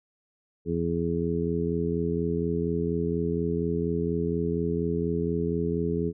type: harmonic tone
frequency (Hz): 84.2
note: E2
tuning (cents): +37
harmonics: 1 / 2 / 3 / 4 / 5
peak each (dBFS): -34 / -29 / -32 / -33 / -29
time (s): 0.65-6.13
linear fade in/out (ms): 50
effects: none